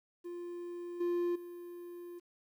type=tone with level steps; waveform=triangle; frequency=349.2 Hz; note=F4; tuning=in tune; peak=-38 / -28 / -42 dBFS; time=0.24-2.2 s; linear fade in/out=20 ms; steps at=1 / 1.35 s; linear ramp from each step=10 ms; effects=11-bit